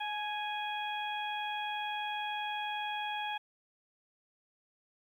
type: harmonic tone with a mistuned harmonic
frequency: 829 Hz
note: G#5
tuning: 3 cents flat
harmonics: 1 / 2 / 3 / 4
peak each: -36 / -42 / -42 / -42 dBFS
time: 0-3.38 s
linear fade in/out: 10 ms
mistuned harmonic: 1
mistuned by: +27 cents
effects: 11-bit